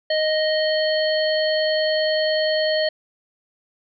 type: harmonic tone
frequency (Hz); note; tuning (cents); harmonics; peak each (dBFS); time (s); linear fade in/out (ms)
622.3; D#5; 0; 1 / 3 / 5 / 7; -19 / -27 / -29 / -26; 0.1-2.89; 5
effects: none